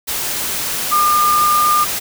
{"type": "tone in noise", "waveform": "sine", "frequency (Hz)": 1206, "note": "D6", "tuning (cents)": 46, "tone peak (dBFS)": -11, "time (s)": [0.91, 1.85], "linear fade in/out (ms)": 20, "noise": "white", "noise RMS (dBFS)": -21, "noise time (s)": [0.07, 2], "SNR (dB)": 7, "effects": []}